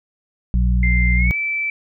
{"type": "harmonic tone", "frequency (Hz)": 60, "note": "B1", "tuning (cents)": -49, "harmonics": [1, 2, 3], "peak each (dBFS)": [-14, -23, -23], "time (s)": [0.54, 1.31], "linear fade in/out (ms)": 0}
{"type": "tone with pitch glide", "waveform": "sine", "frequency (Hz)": [2093, 2322], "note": ["C7", "D7"], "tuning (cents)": [0, -20], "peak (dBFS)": -19, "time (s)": [0.83, 1.7], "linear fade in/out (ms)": 2, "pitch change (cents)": 180, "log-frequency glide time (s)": [1.16, 1.36]}
{"effects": []}